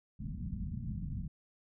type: low-pass noise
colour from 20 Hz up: white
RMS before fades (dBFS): -39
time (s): 0.19-1.28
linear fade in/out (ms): 10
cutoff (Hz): 210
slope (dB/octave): 48
effects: none